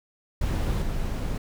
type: noise with level steps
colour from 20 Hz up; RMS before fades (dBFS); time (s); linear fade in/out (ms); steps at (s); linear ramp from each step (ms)
brown; -25 / -28; 0.41-1.38; 5; 0.82; 2
effects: none